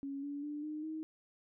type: tone with pitch steps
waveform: sine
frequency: 277.2 / 286.1 / 295.4 / 304.9 / 314.8 Hz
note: C#4 / D4 / D4 / D#4 / D#4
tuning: 0 / -45 / +10 / -35 / +20 cents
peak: -38 dBFS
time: 0.03-1.03 s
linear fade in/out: 0 ms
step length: 200 ms
effects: none